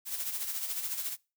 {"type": "noise with tremolo", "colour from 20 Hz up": "blue", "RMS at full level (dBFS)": -33, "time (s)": [0.05, 1.17], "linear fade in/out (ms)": 50, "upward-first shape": "sine", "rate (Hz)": 14, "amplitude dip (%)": 55, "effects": ["noise-tail reverb RT60 0.3 s tail -24 dB re dry"]}